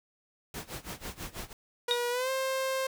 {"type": "noise with tremolo", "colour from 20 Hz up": "pink", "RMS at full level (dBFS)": -38, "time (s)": [0.54, 1.53], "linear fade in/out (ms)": 2, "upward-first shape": "sine", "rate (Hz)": 6.1, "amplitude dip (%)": 90}
{"type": "tone with pitch glide", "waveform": "sawtooth", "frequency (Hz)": [482.2, 528.9], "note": ["B4", "C5"], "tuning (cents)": [-41, 19], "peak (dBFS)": -25, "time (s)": [1.88, 2.87], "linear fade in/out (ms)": 5, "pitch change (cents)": 160, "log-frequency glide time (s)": [2.1, 2.3]}
{"type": "tone with exponential decay", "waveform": "sine", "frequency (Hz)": 3729, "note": "A#7", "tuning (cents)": 0, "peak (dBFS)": -21, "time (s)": [1.91, 2.02], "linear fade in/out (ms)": 0, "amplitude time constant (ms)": 22}
{"effects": []}